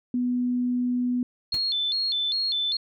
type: tone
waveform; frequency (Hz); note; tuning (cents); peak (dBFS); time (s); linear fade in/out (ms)
sine; 246.9; B3; 0; -22; 0.14-1.23; 2
type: tone with vibrato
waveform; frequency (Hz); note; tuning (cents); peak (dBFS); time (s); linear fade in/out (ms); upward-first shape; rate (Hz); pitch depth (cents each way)
sine; 3887; B7; -28; -23; 1.52-2.77; 5; square; 2.5; 170
type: noise with exponential decay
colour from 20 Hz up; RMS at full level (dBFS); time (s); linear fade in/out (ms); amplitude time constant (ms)
pink; -33; 1.54-1.62; 1; 17
effects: none